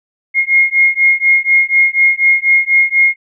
sine beating tone pair, 2143 / 2147.1 Hz, C7 / C7, +41 / +44 cents, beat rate 4.1 Hz, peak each -11 dBFS, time 0.34-3.16 s, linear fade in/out 50 ms, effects none

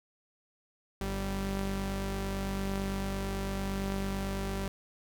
sawtooth tone pair together, 48.94 / 194.9 Hz, G1 / G3, -2 / -10 cents, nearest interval 2 octaves, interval 2392 cents, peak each -31 / -30 dBFS, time 1.01-4.68 s, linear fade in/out 0 ms, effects none

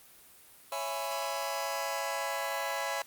sawtooth chord, C# minor seventh, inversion none, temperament just, 554.4 / 665.2 / 831.5 / 997.9 Hz, C#5 / E5 / G#5 / B5, 0 / +16 / +2 / +18 cents, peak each -34 dBFS, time 0.72-3.02 s, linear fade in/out 2 ms, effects white hiss -56 dBFS RMS until 3.06 s + Opus 32 kbps

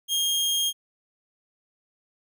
sawtooth tone, 3233 Hz, G#7, 47 cents flat, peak -19 dBFS, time 0.08-0.73 s, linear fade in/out 50 ms, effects none

